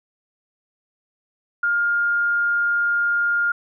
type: tone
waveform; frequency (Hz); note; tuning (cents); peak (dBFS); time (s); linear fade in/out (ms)
sine; 1411; F6; +17; -17; 1.63-3.52; 5
effects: none